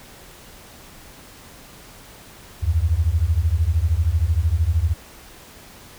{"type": "beating tone pair", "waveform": "sine", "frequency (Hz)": [75.2, 88.2], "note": ["D2", "F2"], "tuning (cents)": [42, 18], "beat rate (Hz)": 13, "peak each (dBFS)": -19, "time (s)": [2.62, 4.94], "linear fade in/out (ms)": 20, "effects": ["pink hiss -44 dBFS RMS until 5.98 s"]}